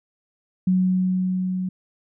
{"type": "tone with level ramp", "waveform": "sine", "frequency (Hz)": 184.8, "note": "F#3", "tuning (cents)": -2, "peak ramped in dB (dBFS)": [-15, -23], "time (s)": [0.67, 1.69], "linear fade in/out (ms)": 5, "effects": []}